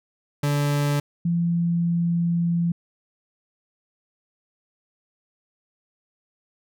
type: tone pair in turn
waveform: 40% pulse / sine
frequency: 144.8 / 170.51 Hz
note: D3 / F3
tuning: -24 / -41 cents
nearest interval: minor third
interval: 283 cents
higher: second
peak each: -19 dBFS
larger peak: neither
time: 0.43-1 / 1.25-2.72 s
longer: second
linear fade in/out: 5 ms
effects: none

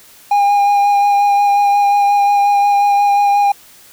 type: tone with vibrato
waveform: triangle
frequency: 811 Hz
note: G#5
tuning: 41 cents flat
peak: -7 dBFS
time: 0.31-3.52 s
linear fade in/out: 5 ms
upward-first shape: sine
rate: 5.6 Hz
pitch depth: 15 cents each way
effects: white hiss -43 dBFS RMS until 3.92 s

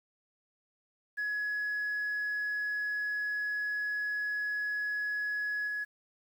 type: tone with level steps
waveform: sine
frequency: 1685 Hz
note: G#6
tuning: 25 cents sharp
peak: -29 / -31 dBFS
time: 1.17-5.85 s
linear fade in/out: 20 ms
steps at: 5.67 s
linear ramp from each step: 10 ms
effects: tanh soft clip ceiling -28 dBFS + 10-bit

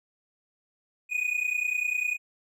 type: tone pair together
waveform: triangle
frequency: 2459 / 2489 Hz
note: D#7 / D#7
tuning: -21 / 0 cents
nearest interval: unison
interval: 21 cents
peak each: -27 dBFS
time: 1.09-2.18 s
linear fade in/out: 50 ms
effects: none

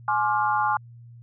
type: chord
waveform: sine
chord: D half-diminished seventh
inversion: second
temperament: just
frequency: 845.8 / 1057.2 / 1174.7 / 1409.6 Hz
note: Ab5 / C6 / D6 / F6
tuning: +31 / +18 / 0 / +16 cents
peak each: -23 / -27 / -27 / -28 dBFS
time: 0.08-0.77 s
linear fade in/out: 2 ms
effects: added 118 Hz sine -43 dBFS peak until 1.22 s

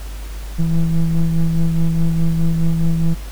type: ring-modulated tone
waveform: triangle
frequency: 83.3 Hz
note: E2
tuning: 19 cents sharp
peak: -7 dBFS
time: 0.58-3.15 s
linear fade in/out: 20 ms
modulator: 80.9 Hz
effects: added 50 Hz sine -26 dBFS peak until 3.31 s + pink hiss -39 dBFS RMS until 3.31 s

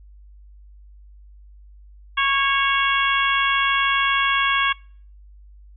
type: harmonic tone with a mistuned harmonic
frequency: 553 Hz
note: C#5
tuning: 4 cents flat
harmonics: 2 / 3 / 4 / 5 / 6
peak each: -21 / -23 / -24 / -25 / -26 dBFS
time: 2.17-4.73 s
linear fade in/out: 10 ms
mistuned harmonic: 3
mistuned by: -21 cents
effects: noise-tail reverb RT60 0.5 s tail -25 dB re dry + added 50 Hz sine -43 dBFS peak until 5.76 s

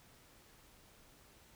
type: silence
effects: pink hiss -63 dBFS RMS until 1.55 s

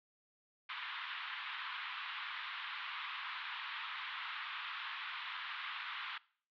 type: band-pass noise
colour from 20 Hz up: pink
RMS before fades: -44 dBFS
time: 0.69-6.18 s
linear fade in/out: 5 ms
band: 1000 to 3700 Hz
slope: 48 dB/octave
effects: noise-tail reverb RT60 0.5 s tail -22 dB re dry

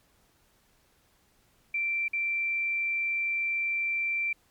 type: tone with dropouts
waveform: sine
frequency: 2349 Hz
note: D7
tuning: in tune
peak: -26 dBFS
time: 1.74-4.33 s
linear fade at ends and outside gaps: 5 ms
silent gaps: 2.082-2.132 s
effects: pink hiss -66 dBFS RMS until 4.5 s + MP3 96 kbps

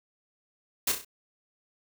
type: noise with echo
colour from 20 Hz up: white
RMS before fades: -26 dBFS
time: 0.87-0.92 s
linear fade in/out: 5 ms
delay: 32 ms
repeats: 4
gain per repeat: -6 dB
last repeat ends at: 1.048 s
effects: none

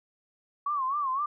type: tone with vibrato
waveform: sine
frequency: 1108.7 Hz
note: C#6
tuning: in tune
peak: -26 dBFS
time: 0.66-1.26 s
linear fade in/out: 5 ms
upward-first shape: sine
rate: 3.9 Hz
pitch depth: 130 cents each way
effects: none

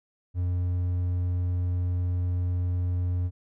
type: tone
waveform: triangle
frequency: 89.2 Hz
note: F2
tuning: 37 cents sharp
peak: -22 dBFS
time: 0.34-3.31 s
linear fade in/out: 50 ms
effects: none

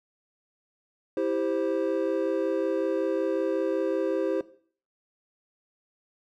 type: chord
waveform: triangle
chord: C major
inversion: first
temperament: just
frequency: 327 / 392.4 / 523.3 Hz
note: E4 / G4 / C5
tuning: -14 / +2 / 0 cents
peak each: -27 dBFS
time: 1.17-4.41 s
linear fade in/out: 2 ms
effects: noise-tail reverb RT60 0.5 s tail -17 dB re dry

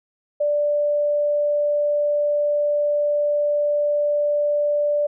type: tone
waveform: sine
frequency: 587.3 Hz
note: D5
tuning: in tune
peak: -17 dBFS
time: 0.4-5.07 s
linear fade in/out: 10 ms
effects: none

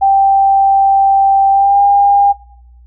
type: tone with pitch glide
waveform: sine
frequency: 784 to 804.2 Hz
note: G5 to G5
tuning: 0 to +44 cents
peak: -6 dBFS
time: 0.01-2.33 s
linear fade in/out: 20 ms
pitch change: +44 cents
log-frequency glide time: 1.51-1.81 s
effects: noise-tail reverb RT60 0.8 s tail -22 dB re dry + added 60 Hz sine -38 dBFS peak until 2.86 s

